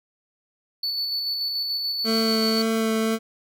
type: tone with tremolo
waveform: triangle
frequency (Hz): 4465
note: C#8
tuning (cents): +12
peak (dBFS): -22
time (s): 0.83-2.62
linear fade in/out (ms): 5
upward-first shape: square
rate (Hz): 6.9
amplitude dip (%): 25
type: tone with vibrato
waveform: 25% pulse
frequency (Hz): 222.7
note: A3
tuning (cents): +21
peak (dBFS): -17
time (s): 2.04-3.19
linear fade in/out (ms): 50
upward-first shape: sine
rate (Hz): 1.9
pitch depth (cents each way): 10
effects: none